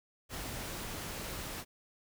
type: noise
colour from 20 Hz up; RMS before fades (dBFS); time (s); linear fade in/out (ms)
pink; -41; 0.29-1.65; 50
effects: none